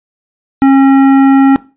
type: tone with hard clipping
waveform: sine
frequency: 271.4 Hz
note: C#4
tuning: 36 cents flat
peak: -5 dBFS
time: 0.62-1.56 s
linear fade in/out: 0 ms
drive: 12 dB
effects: noise-tail reverb RT60 0.3 s tail -19 dB re dry + resampled to 8000 Hz